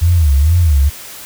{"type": "tone with vibrato", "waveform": "sine", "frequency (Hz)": 77.78, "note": "D#2", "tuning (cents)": 0, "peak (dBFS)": -7, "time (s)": [0.01, 0.9], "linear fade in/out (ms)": 20, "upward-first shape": "sine", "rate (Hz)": 2.2, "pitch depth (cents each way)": 220, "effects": ["white hiss -32 dBFS RMS until 1.25 s"]}